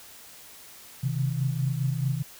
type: tone cluster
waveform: sine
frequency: 130.2 / 135 / 158.1 Hz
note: C3 / C#3 / D#3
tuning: -8 / -45 / +28 cents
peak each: -26 / -33 / -30 dBFS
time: 1.03-2.23 s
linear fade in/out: 10 ms
effects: white hiss -48 dBFS RMS until 2.39 s